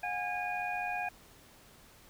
sine tone cluster, 723 / 818 / 1634 / 2455 Hz, F#5 / G#5 / G#6 / D#7, -40 / -26 / -29 / -24 cents, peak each -36 / -40 / -40 / -38 dBFS, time 0.03-1.09 s, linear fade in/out 5 ms, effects pink hiss -58 dBFS RMS until 2.09 s

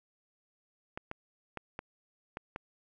clicks, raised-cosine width 0.5 ms, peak -23 dBFS, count 6, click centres 0.975 / 1.114 / 1.573 / 1.791 / 2.371 / 2.561 s, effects none

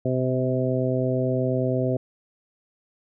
harmonic tone with a mistuned harmonic, 128.6 Hz, C3, 30 cents flat, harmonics 1 / 2 / 3 / 4 / 5, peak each -25 / -27 / -28 / -28 / -29 dBFS, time 0.05-1.97 s, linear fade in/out 5 ms, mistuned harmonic 1, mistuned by -17 cents, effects none

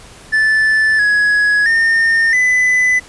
triangle tone with pitch steps, 1752 / 1677 / 1821 / 2003 Hz, A6 / G#6 / A#6 / B6, -8 / +16 / -41 / +24 cents, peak -8 dBFS, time 0.32-3 s, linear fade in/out 20 ms, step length 670 ms, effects pink hiss -39 dBFS RMS until 3.08 s + resampled to 24000 Hz

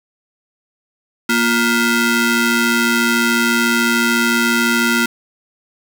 sawtooth ring-modulated tone, 587.3 Hz, D5, in tune, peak -6 dBFS, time 1.29-5.06 s, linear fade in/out 5 ms, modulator 824 Hz, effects none

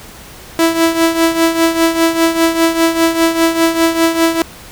sawtooth tone with tremolo, 329.6 Hz, E4, in tune, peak -3 dBFS, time 0.59-4.42 s, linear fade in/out 0 ms, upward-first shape triangle, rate 5 Hz, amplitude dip 75%, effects pink hiss -35 dBFS RMS until 4.71 s

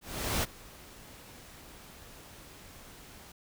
pink noise with ADSR envelope, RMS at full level -29 dBFS, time 0.01-3.32 s, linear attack 420 ms, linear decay 25 ms, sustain -22 dB, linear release 4 ms, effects none

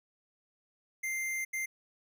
square tone bursts at uneven times, 2093 Hz, C7, in tune, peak -33 dBFS, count 2, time 1.03-1.45 / 1.53-1.66 s, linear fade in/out 10 ms, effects none

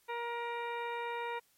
harmonic tone with a mistuned harmonic, 472.3 Hz, A#4, 23 cents sharp, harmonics 1 / 2 / 3 / 4 / 5 / 6 / 8, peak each -40 / -38 / -47 / -46 / -46 / -54 / -55 dBFS, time 0.08-1.4 s, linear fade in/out 20 ms, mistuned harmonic 8, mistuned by -25 cents, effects white hiss -70 dBFS RMS until 1.57 s + MP3 64 kbps

